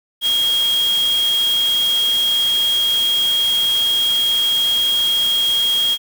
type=tone in noise; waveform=sine; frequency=3262 Hz; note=G#7; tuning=32 cents flat; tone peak=-14 dBFS; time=0.21-5.98 s; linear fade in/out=50 ms; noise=white; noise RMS=-28 dBFS; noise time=0.21-5.98 s; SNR=+11 dB; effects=none